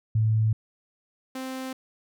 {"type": "tone pair in turn", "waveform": ["sine", "sawtooth"], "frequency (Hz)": [109.8, 261.1], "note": ["A2", "C4"], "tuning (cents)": [-3, -3], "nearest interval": "octave + minor third", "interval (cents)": 1500, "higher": "second", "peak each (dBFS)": [-19, -28], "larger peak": "first", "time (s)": [[0.15, 0.53], [1.35, 1.73]], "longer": "neither", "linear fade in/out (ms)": 5, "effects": []}